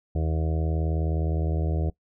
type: harmonic tone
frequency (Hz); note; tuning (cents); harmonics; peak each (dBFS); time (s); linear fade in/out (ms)
79.5; D#2; +38; 1 / 2 / 4 / 5 / 6 / 7 / 8 / 9; -24 / -30 / -36 / -38 / -40 / -41 / -42 / -43; 0.15-1.9; 5
effects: noise-tail reverb RT60 0.1 s tail -20 dB re dry